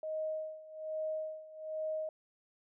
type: tone with tremolo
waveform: sine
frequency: 626 Hz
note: D#5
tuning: 10 cents sharp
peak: -33 dBFS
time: 0.03-2.09 s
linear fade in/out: 2 ms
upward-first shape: sine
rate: 1.2 Hz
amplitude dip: 85%
effects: none